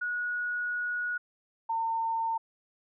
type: tone pair in turn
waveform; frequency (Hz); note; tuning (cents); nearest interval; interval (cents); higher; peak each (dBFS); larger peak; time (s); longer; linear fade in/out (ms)
sine; 1457 / 906.8; F#6 / A#5; -27 / -48; minor sixth; 821; first; -29 / -27; second; 0.01-1.18 / 1.69-2.38; first; 10
effects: none